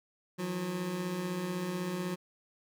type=beating tone pair; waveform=25% pulse; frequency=164.81 / 180.81 Hz; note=E3 / F#3; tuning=0 / -40 cents; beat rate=16 Hz; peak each=-38 / -30 dBFS; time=0.38-2.16 s; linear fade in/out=20 ms; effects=none